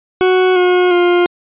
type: tone with pitch steps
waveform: 40% pulse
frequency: 370 / 361.1 / 352.5 Hz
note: F#4 / F#4 / F4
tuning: 0 / -42 / +16 cents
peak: -8 dBFS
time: 0.21-1.26 s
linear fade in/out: 0 ms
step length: 350 ms
effects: resampled to 8000 Hz